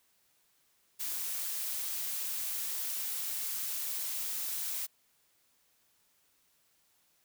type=noise; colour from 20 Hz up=blue; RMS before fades=-36 dBFS; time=0.99-4.87 s; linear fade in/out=20 ms; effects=white hiss -71 dBFS RMS until 7.24 s